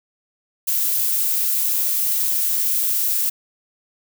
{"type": "noise", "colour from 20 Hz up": "violet", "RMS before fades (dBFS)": -20, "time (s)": [0.67, 3.3], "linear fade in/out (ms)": 10, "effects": []}